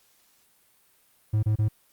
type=tone bursts; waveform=triangle; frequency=107.4 Hz; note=A2; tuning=41 cents flat; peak=-18 dBFS; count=3; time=1.33-1.686 s; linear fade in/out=10 ms; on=100 ms; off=28 ms; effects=white hiss -63 dBFS RMS until 1.92 s + Opus 48 kbps